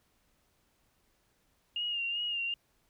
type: tone with vibrato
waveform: sine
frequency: 2825 Hz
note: F7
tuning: 19 cents sharp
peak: -31 dBFS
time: 1.76-2.54 s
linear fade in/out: 2 ms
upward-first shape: sine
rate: 2.6 Hz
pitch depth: 45 cents each way
effects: pink hiss -72 dBFS RMS until 2.89 s